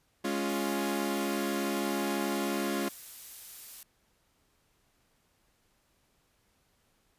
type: chord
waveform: sawtooth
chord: Db major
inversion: second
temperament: equal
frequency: 207.7 / 277.2 / 349.2 Hz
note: Ab3 / Db4 / F4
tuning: 0 / 0 / 0 cents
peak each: -30 dBFS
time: 0.24-2.89 s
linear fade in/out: 10 ms
type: noise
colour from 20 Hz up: blue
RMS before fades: -45 dBFS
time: 0.49-3.83 s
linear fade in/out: 2 ms
effects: pink hiss -71 dBFS RMS until 7.18 s + resampled to 32000 Hz